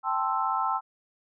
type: chord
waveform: sine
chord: A minor seventh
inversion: third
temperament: equal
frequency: 784 / 880 / 1046.5 / 1318.5 Hz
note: G5 / A5 / C6 / E6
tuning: 0 / 0 / 0 / 0 cents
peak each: -31 / -30 / -30 / -29 dBFS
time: 0.03-0.81 s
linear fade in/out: 50 ms
effects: none